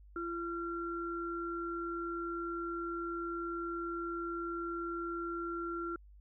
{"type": "tone pair together", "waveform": "sine", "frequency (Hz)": [340.1, 1369.5], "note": ["F4", "F6"], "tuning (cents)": [-46, -34], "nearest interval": "2 octaves", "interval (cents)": 2412, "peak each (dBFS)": [-38, -39], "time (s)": [0.16, 5.96], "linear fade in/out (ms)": 2, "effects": ["added 50 Hz sine -54 dBFS peak until 6.2 s"]}